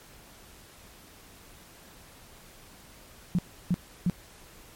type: tone bursts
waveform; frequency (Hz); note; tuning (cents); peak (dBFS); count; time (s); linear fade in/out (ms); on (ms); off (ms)
sine; 177.7; F3; +30; -21; 3; 3.35-4.098; 0; 36; 320
effects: pink hiss -52 dBFS RMS until 4.75 s + MP3 64 kbps